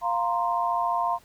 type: chord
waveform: sine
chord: F suspended fourth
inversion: none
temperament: equal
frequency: 698.5 / 932.3 / 1046.5 Hz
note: F5 / Bb5 / C6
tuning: 0 / 0 / 0 cents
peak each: -27 dBFS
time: 0.01-1.19 s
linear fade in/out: 50 ms
effects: pink hiss -57 dBFS RMS until 1.24 s